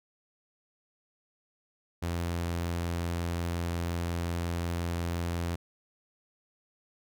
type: tone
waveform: sawtooth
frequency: 85.6 Hz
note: F2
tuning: 34 cents flat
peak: -26 dBFS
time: 2.02-5.56 s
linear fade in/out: 10 ms
effects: none